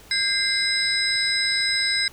sine tone cluster, 1604 / 2082 / 3937 / 5060 / 8380 Hz, G6 / C7 / B7 / D#8 / C9, +39 / -9 / -6 / +28 / +2 cents, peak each -28 / -25 / -26 / -24 / -33 dBFS, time 0.11-2.08 s, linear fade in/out 2 ms, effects pink hiss -48 dBFS RMS until 2.12 s

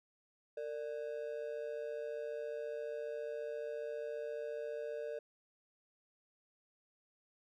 triangle ring-modulated tone, 523.3 Hz, C5, in tune, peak -34 dBFS, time 0.57-5.19 s, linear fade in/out 5 ms, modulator 67.3 Hz, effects none

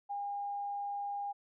sine tone, 809 Hz, G#5, 46 cents flat, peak -35 dBFS, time 0.09-1.33 s, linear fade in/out 20 ms, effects none

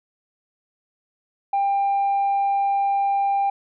sine tone, 795 Hz, G5, 24 cents sharp, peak -16 dBFS, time 1.53-3.5 s, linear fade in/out 5 ms, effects tanh soft clip ceiling -16 dBFS

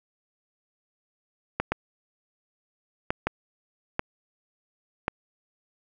clicks, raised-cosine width 0.5 ms, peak -9 dBFS, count 6, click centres 1.6 / 1.72 / 3.105 / 3.27 / 3.994 / 5.081 s, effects none

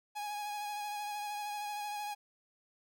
45% pulse tone with vibrato, 830.6 Hz, G#5, in tune, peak -37 dBFS, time 0.15-2.15 s, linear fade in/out 20 ms, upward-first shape sine, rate 13 Hz, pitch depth 22 cents each way, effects none

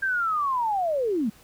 sine linear sweep, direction down, 1604 to 196 Hz, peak -22 dBFS, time 0.02-1.3 s, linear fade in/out 10 ms, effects pink hiss -54 dBFS RMS until 1.43 s

